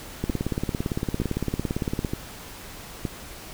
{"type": "two click trains", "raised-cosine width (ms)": 3, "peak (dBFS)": [-12, -13], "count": [33, 4], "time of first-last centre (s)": [[0.24, 2.048], [0.3, 3.052]], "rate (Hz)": [17.7, 1.09], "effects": ["pink hiss -41 dBFS RMS until 3.53 s"]}